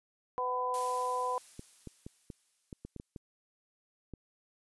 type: harmonic tone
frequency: 250.7 Hz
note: B3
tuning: 26 cents sharp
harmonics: 2 / 3 / 4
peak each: -36 / -39 / -32 dBFS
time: 0.38-1.38 s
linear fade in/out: 0 ms
type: noise with exponential decay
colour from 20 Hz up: blue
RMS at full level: -41 dBFS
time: 0.74-3.18 s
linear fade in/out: 0 ms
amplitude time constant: 530 ms
type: clicks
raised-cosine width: 3 ms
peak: -30 dBFS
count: 10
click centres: 1.594 / 1.873 / 2.065 / 2.302 / 2.728 / 2.85 / 2.963 / 2.999 / 3.162 / 4.137 s
effects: resampled to 24000 Hz